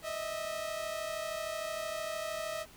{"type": "tone pair together", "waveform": "sawtooth", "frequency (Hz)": [616.9, 650], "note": ["D#5", "E5"], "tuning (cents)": [-15, -24], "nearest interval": "minor second", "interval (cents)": 91, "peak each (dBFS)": [-35, -34], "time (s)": [0.02, 2.66], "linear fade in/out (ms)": 50, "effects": ["pink hiss -56 dBFS RMS until 2.76 s"]}